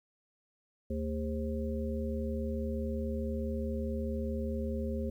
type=harmonic tone with a mistuned harmonic; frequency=75.5 Hz; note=D2; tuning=48 cents sharp; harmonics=1 / 3 / 5 / 7; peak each=-35 / -36 / -41 / -40 dBFS; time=0.9-5.1 s; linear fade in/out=5 ms; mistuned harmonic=5; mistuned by=+110 cents; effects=11-bit